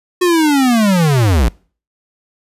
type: linear sweep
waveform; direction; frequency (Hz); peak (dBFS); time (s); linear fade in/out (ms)
square; down; 366.2 to 49.43; -10; 0.21-1.49; 10
effects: noise-tail reverb RT60 0.4 s tail -24 dB re dry + resampled to 32000 Hz